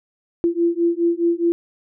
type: beating tone pair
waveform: sine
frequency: 338.2 / 343 Hz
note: E4 / F4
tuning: +44 / -31 cents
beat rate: 4.8 Hz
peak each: -19 dBFS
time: 0.44-1.52 s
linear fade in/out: 0 ms
effects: none